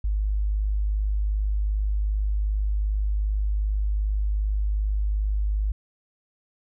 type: tone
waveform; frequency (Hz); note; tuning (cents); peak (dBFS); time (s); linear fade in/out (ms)
sine; 51.3; G#1; -21; -21; 0.04-5.72; 5
effects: none